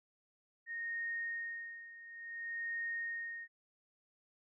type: tone with tremolo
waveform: sine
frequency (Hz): 1854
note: A#6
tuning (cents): -10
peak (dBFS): -36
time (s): 0.66-3.48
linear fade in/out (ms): 50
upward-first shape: sine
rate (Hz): 0.57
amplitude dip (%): 80
effects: none